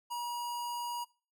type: tone with notch filter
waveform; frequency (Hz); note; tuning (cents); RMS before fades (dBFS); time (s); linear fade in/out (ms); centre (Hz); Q
square; 958; A#5; +47; -37; 0.1-1.05; 20; 2000; 1.3
effects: noise-tail reverb RT60 0.4 s tail -23 dB re dry